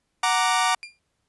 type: chord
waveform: sawtooth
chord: Gb augmented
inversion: none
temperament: equal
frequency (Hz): 740 / 932.3 / 1174.7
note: Gb5 / Bb5 / D6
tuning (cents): 0 / 0 / 0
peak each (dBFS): -20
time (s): 0.23-0.75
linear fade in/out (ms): 5
type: tone with exponential decay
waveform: 30% pulse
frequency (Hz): 2396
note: D7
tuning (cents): +34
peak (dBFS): -29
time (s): 0.83-0.99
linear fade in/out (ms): 0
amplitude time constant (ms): 34
effects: pink hiss -74 dBFS RMS until 1.28 s + resampled to 24000 Hz